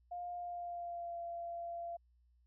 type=tone with pitch glide; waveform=sine; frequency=706 to 685.5 Hz; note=F5 to F5; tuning=+19 to -32 cents; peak=-40 dBFS; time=0.11-1.97 s; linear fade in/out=10 ms; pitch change=-51 cents; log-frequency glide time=0.35-1.18 s; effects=added 60 Hz sine -67 dBFS peak until 2.46 s